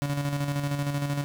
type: tone with tremolo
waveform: 35% pulse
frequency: 142.8 Hz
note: D3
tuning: 48 cents flat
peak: -23 dBFS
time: 0.02-1.24 s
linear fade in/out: 0 ms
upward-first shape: square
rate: 13 Hz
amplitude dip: 45%
effects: none